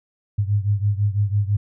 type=beating tone pair; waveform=sine; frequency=100.6 / 106.6 Hz; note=G2 / G#2; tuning=+45 / +46 cents; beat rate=6 Hz; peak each=-19 / -22 dBFS; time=0.38-1.57 s; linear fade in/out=10 ms; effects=none